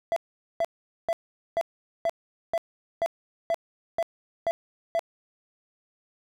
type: tone bursts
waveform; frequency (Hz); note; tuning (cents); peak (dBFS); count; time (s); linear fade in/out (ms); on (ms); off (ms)
triangle; 669; E5; +25; -20; 11; 0.12-4.993; 0; 43; 440
effects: none